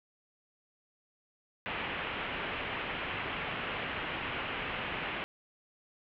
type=low-pass noise; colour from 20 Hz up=white; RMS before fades=-37 dBFS; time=1.66-5.24 s; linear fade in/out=0 ms; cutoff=3000 Hz; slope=48 dB/octave; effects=none